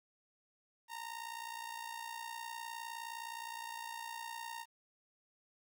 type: tone with amplitude modulation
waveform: sawtooth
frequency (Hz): 923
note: A#5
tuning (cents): -17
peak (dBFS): -36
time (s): 0.88-4.66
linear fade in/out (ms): 50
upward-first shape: sine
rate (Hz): 59.5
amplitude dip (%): 70
effects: 12-bit